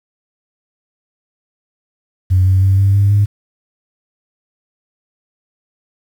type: tone with pitch steps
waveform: sine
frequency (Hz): 92.5 / 94.39 / 96.32 / 98.28 / 100.29 / 102.34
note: F#2 / F#2 / G2 / G2 / G2 / G#2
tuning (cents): 0 / +35 / -30 / +5 / +40 / -25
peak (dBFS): -7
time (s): 2.3-3.26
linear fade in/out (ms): 20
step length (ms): 160
effects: tanh soft clip ceiling -4 dBFS + 7-bit